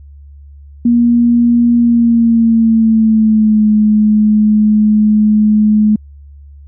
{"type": "tone with pitch glide", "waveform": "sine", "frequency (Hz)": [237.5, 212.8], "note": ["A#3", "G#3"], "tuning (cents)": [33, 42], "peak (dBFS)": -6, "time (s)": [0.85, 5.96], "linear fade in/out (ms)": 5, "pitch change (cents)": -191, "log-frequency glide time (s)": [1.76, 3.68], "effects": ["added 71 Hz sine -33 dBFS peak until 6.67 s"]}